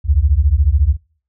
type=beating tone pair; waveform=sine; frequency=65.41 / 79.41 Hz; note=C2 / D#2; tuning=0 / +36 cents; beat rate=14 Hz; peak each=-13 dBFS; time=0.04-0.97 s; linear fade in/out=50 ms; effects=noise-tail reverb RT60 0.5 s tail -24 dB re dry